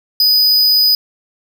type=tone; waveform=square; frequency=4978 Hz; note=D#8; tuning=in tune; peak=-9 dBFS; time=0.2-0.95 s; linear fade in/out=2 ms; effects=none